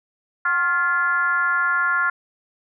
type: tone with frequency modulation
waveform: sine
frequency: 1396.9 Hz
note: F6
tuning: in tune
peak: -17 dBFS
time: 0.45-2.1 s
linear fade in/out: 5 ms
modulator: 324 Hz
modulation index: 0.9
effects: none